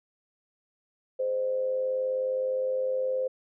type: tone with amplitude modulation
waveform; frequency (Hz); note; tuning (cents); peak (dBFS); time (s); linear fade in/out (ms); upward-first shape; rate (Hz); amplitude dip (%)
sine; 518; C5; -17; -23; 1.19-3.28; 10; sine; 99.3; 50
effects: none